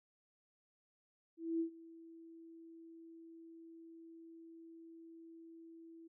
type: tone with ADSR envelope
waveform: sine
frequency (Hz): 329.6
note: E4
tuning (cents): 0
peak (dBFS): -32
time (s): 1.37-6.08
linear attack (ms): 230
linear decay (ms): 99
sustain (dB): -21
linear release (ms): 12
effects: none